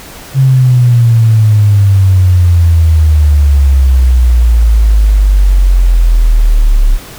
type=exponential sweep; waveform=sine; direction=down; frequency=135.8 to 34.59 Hz; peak=-3 dBFS; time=0.34-6.99 s; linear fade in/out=50 ms; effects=pink hiss -30 dBFS RMS until 7.18 s